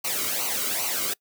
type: noise with flanger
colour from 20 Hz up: white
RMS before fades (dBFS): -27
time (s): 0.04-1.14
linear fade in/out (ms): 10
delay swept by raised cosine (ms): 0.57 to 1.18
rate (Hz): 2.5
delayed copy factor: -0.75
effects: noise-tail reverb RT60 0.1 s tail -24 dB re dry